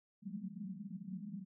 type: band-pass noise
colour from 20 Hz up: pink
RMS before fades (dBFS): -45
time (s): 0.22-1.45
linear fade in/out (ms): 50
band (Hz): 170 to 220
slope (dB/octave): 96
effects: none